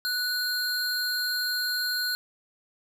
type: tone pair together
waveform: square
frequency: 1480 / 4186 Hz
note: F#6 / C8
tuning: 0 / 0 cents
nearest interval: octave + tritone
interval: 1800 cents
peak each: -30 / -29 dBFS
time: 0.05-2.15 s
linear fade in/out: 0 ms
effects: none